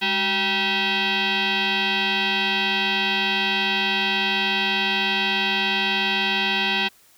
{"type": "tone with frequency modulation", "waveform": "sine", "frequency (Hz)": 377.3, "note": "F#4", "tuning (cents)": 34, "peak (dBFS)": -19, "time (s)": [0.01, 6.89], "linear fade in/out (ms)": 20, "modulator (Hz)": 582, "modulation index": 6.2, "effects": ["white hiss -55 dBFS RMS until 7.17 s"]}